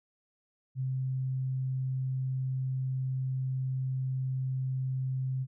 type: tone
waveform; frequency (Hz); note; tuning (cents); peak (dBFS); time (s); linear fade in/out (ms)
sine; 130.81; C3; 0; -29; 0.75-5.47; 50
effects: none